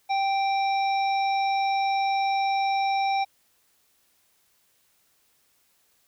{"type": "harmonic tone with a mistuned harmonic", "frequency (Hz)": 784, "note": "G5", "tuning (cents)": 0, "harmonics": [1, 3, 5, 7], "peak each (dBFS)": [-22, -32, -38, -40], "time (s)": [0.09, 3.25], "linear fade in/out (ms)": 20, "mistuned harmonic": 5, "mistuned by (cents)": -37, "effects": ["white hiss -66 dBFS RMS until 6.07 s"]}